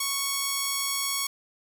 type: tone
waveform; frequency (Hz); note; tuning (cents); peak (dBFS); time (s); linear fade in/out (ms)
5% pulse; 1108.7; C#6; 0; -14; 0-1.27; 5
effects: 9-bit